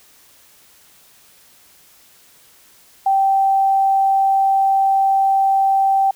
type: tone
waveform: sine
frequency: 779 Hz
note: G5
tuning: 11 cents flat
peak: -12 dBFS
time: 3.06-6.11 s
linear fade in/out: 5 ms
effects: white hiss -50 dBFS RMS until 6.15 s